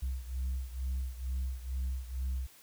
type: beating tone pair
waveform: sine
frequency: 63.9 / 66.1 Hz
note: C2 / C2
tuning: -40 / +18 cents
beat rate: 2.2 Hz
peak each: -33 / -36 dBFS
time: 0.02-2.47 s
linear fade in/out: 10 ms
effects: tanh soft clip ceiling -29 dBFS + white hiss -58 dBFS RMS until 2.62 s